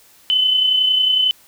sine tone pair together, 2998 / 3029 Hz, F#7 / F#7, +22 / +40 cents, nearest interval unison, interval 18 cents, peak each -24 / -13 dBFS, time 0.3-1.31 s, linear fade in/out 0 ms, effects white hiss -50 dBFS RMS until 1.47 s

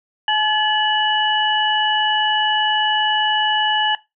sine tone cluster, 855 / 1715 / 2948 Hz, A5 / A6 / F#7, -50 / -45 / -7 cents, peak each -19 dBFS, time 0.28-3.95 s, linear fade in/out 2 ms, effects noise-tail reverb RT60 0.2 s tail -18 dB re dry

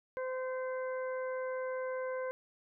harmonic tone, 515 Hz, C5, 28 cents flat, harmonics 1 / 2 / 3 / 4, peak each -35 / -44 / -46 / -52 dBFS, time 0.17-2.31 s, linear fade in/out 0 ms, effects none

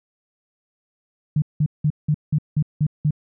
sine tone bursts, 150.6 Hz, D3, 44 cents sharp, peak -15 dBFS, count 8, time 1.36-3.108 s, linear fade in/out 5 ms, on 61 ms, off 180 ms, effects none

